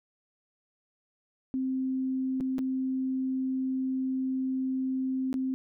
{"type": "tone with dropouts", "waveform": "sine", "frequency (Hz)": 261.6, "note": "C4", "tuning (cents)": 0, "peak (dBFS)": -27, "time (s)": [1.54, 5.54], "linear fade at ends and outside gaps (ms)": 0, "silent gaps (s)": [[2.402, 2.408], [2.583, 2.59], [5.329, 5.341]], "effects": []}